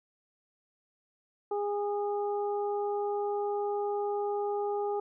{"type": "harmonic tone", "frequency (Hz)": 409.7, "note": "G#4", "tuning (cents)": -24, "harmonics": [1, 2, 3], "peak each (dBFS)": [-30, -34, -44], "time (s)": [1.51, 5], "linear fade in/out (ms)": 5, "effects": []}